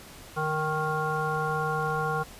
harmonic tone with a mistuned harmonic, 155.56 Hz, D#3, in tune, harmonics 1 / 3 / 5 / 7 / 9, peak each -32 / -32 / -32 / -32 / -32 dBFS, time 0.36-2.24 s, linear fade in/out 20 ms, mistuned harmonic 1, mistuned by -19 cents, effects pink hiss -47 dBFS RMS until 2.39 s + resampled to 32000 Hz

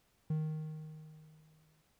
triangle tone with exponential decay, 155.56 Hz, D#3, in tune, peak -28 dBFS, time 0.3-1.82 s, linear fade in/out 5 ms, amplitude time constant 330 ms, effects pink hiss -73 dBFS RMS until 1.99 s

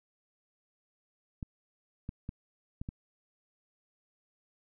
clicks, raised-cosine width 5 ms, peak -25 dBFS, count 5, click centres 1.428 / 2.091 / 2.291 / 2.815 / 2.889 s, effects none

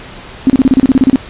sine tone bursts, 263.3 Hz, C4, 11 cents sharp, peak -3 dBFS, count 12, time 0.47-1.158 s, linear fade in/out 0 ms, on 28 ms, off 32 ms, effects pink hiss -31 dBFS RMS until 1.29 s + resampled to 8000 Hz

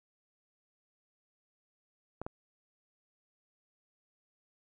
clicks, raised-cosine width 1 ms, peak -24 dBFS, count 2, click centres 2.216 / 2.265 s, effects none

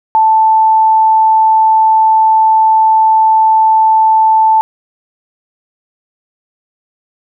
sine tone, 880 Hz, A5, in tune, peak -5 dBFS, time 0.15-4.61 s, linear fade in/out 0 ms, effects none

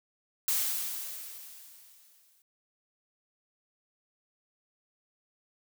blue noise with exponential decay, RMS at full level -27 dBFS, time 0.48-2.42 s, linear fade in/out 1 ms, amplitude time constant 420 ms, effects none

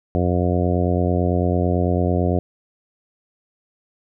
harmonic tone, 89 Hz, F2, 33 cents sharp, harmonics 1 / 2 / 3 / 4 / 5 / 6 / 7 / 8, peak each -20 / -23 / -25 / -26 / -27 / -28 / -28 / -29 dBFS, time 0.15-2.39 s, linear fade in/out 0 ms, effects none

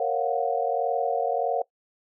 sine chord, Gb major seventh, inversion first, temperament equal with one note detuned, 466.2 / 548 / 698.5 / 740 Hz, Bb4 / Db5 / F5 / Gb5, 0 / -20 / 0 / 0 cents, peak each -28 dBFS, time 0-1.62 s, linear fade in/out 5 ms, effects noise-tail reverb RT60 0.1 s tail -21 dB re dry

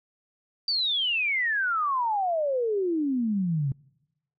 sine exponential sweep, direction down, 4699 to 131.5 Hz, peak -23 dBFS, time 0.68-3.72 s, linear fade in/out 2 ms, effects noise-tail reverb RT60 0.9 s tail -25 dB re dry

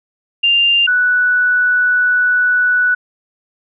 sine tone pair in turn, 2794 / 1480.1 Hz, F7 / F#6, 0 / 0 cents, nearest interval major seventh, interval 1100 cents, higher first, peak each -9 / -10 dBFS, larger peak first, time 0.43-0.87 / 0.87-2.95 s, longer second, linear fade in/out 10 ms, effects none

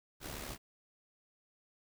pink noise with amplitude modulation, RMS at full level -41 dBFS, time 0.2-0.58 s, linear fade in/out 50 ms, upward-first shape sine, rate 72.6 Hz, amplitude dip 60%, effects none

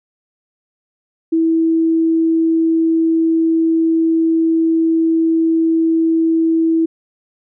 sine tone, 326.2 Hz, E4, 18 cents flat, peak -11 dBFS, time 1.32-6.86 s, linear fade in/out 10 ms, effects none

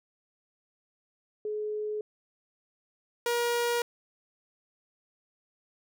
sine / sawtooth tone pair in turn, 424.2 / 476.1 Hz, G#4 / A#4, +37 / +37 cents, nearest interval major second, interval 200 cents, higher second, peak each -30 / -22 dBFS, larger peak second, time 1.45-2.01 / 3.26-3.82 s, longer neither, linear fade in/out 2 ms, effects none

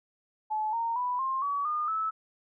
sine tone with pitch steps, 861 / 922.8 / 989 / 1060 / 1136.1 / 1217.6 / 1305 Hz, A5 / A#5 / B5 / C6 / C#6 / D#6 / E6, -38 / -18 / +2 / +22 / +42 / -38 / -18 cents, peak -27 dBFS, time 0.5-2.11 s, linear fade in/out 20 ms, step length 230 ms, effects none

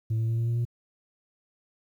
sine tone with pitch steps, 111.5 / 112.93 / 114.37 / 115.83 / 117.31 / 118.81 Hz, A2 / A2 / A#2 / A#2 / A#2 / A#2, +23 / +46 / -33 / -11 / +11 / +33 cents, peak -21 dBFS, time 0.1-0.652 s, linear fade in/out 10 ms, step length 92 ms, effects tanh soft clip ceiling -23 dBFS + 10-bit

